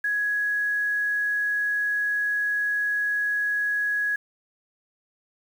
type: tone with quantisation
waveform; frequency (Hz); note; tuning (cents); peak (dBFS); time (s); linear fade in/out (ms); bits
sine; 1671; G#6; +10; -22; 0.04-4.16; 5; 8
effects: none